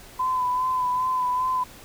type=tone with vibrato; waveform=sine; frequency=1010 Hz; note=B5; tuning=39 cents sharp; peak=-21 dBFS; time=0.19-1.64 s; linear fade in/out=10 ms; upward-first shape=sine; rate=2.5 Hz; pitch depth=29 cents each way; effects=pink hiss -46 dBFS RMS until 1.84 s